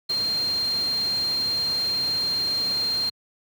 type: tone in noise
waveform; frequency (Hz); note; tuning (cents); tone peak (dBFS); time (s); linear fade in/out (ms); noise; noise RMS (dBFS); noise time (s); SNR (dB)
sine; 4190; C8; +2; -22; 0.09-3.1; 10; pink; -37; 0.09-3.1; +12
effects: high-pass 100 Hz 12 dB/octave